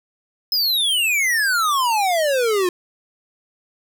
square exponential sweep, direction down, 5160 to 349.2 Hz, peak -17 dBFS, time 0.52-2.69 s, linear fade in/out 2 ms, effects none

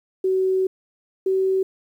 sine tone pair in turn, 377 / 380.7 Hz, F#4 / F#4, +32 / +49 cents, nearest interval unison, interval 17 cents, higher second, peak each -17 dBFS, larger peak neither, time 0.24-0.67 / 1.26-1.63 s, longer first, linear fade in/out 5 ms, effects 9-bit

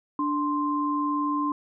sine tone pair together, 293.7 / 1046.5 Hz, D4 / C6, 0 / 0 cents, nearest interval octave + minor seventh, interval 2200 cents, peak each -26 dBFS, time 0.19-1.52 s, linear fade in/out 2 ms, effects none

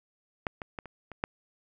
clicks, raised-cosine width 0.5 ms, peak -14 / -22 / -21 / -29 / -27 / -13 dBFS, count 6, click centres 0.468 / 0.618 / 0.788 / 0.857 / 1.117 / 1.239 s, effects none

